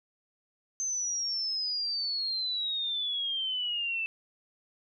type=exponential sweep; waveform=sine; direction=down; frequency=6272 to 2637 Hz; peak=-29 dBFS; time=0.8-4.06 s; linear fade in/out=0 ms; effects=none